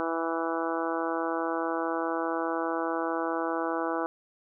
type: harmonic tone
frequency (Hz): 164.81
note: E3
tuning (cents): 0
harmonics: 2 / 3 / 4 / 5 / 6 / 7 / 8 / 9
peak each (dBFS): -32 / -34 / -35 / -36 / -37 / -37 / -38 / -39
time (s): 0-4.06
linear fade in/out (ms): 0
effects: none